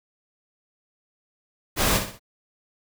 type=noise with echo; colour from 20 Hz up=pink; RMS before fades=-21 dBFS; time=1.76-2.01 s; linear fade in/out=50 ms; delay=62 ms; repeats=3; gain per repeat=-8 dB; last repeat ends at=2.196 s; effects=none